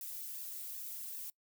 violet noise with flanger, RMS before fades -44 dBFS, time 0.01-1.3 s, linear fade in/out 2 ms, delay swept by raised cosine 1.1 to 3.1 ms, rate 2.6 Hz, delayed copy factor +1, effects noise-tail reverb RT60 0.1 s tail -23 dB re dry

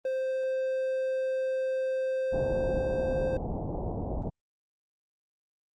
triangle tone, 523.3 Hz, C5, in tune, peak -25 dBFS, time 0.05-3.37 s, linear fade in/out 2 ms
pink low-pass noise, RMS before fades -33 dBFS, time 2.32-4.3 s, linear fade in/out 10 ms, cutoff 840 Hz, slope 48 dB/octave
effects Opus 24 kbps

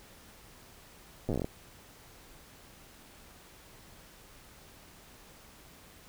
slowing click train, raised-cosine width 2 ms, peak -19 dBFS, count 11, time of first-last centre 1.29-1.445 s, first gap 8 ms, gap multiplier 1.14, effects pink hiss -55 dBFS RMS until 6.08 s

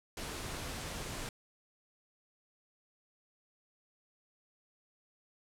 pink noise, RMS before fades -41 dBFS, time 0.17-1.29 s, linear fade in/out 2 ms, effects low-pass 11000 Hz 12 dB/octave

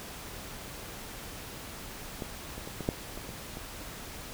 clicks, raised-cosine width 2 ms, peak -21 / -27 / -27 / -22 / -13 / -27 / -28 / -28 dBFS, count 8, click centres 2.222 / 2.58 / 2.675 / 2.807 / 2.889 / 3.175 / 3.291 / 3.571 s, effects pink hiss -43 dBFS RMS until 4.33 s

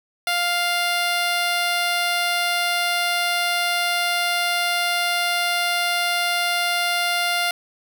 10% pulse tone, 700 Hz, F5, 4 cents sharp, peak -11 dBFS, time 0.27-7.51 s, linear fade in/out 2 ms, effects none

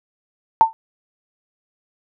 sine tone with exponential decay, 895 Hz, A5, 29 cents sharp, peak -3 dBFS, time 0.61-0.73 s, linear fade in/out 0 ms, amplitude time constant 26 ms, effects none

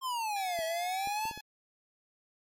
square exponential two-way sweep, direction down then up, 1071 to 643 to 917 Hz, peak -32 dBFS, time 0.01-1.33 s, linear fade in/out 50 ms, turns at 0.64 s
10% pulse tone, 848 Hz, G#5, 36 cents sharp, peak -35 dBFS, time 0.36-1.41 s, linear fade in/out 5 ms
clicks, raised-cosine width 2 ms, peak -33 dBFS, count 5, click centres 0.59 / 1.073 / 1.254 / 1.312 / 1.376 s
effects MP3 64 kbps

